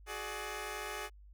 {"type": "tone cluster", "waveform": "10% pulse", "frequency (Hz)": [372, 421.3, 595], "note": ["F#4", "G#4", "D5"], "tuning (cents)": [9, 25, 22], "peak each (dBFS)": [-37, -33, -38], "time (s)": [0.06, 1.1], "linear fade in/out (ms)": 50, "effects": ["added 50 Hz sine -53 dBFS peak until 1.33 s"]}